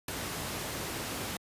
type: noise with ADSR envelope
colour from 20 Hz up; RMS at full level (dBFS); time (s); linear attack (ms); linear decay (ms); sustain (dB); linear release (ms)
pink; -30; 0.08-1.37; 5; 4; -6; 4
effects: high-pass 80 Hz 12 dB/octave + resampled to 32000 Hz